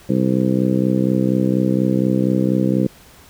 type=harmonic tone; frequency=64.2 Hz; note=C2; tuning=32 cents flat; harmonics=2 / 3 / 4 / 5 / 6 / 7 / 8; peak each=-22 / -18 / -21 / -21 / -29 / -28 / -26 dBFS; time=0.09-2.87 s; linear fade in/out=5 ms; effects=pink hiss -46 dBFS RMS until 3.29 s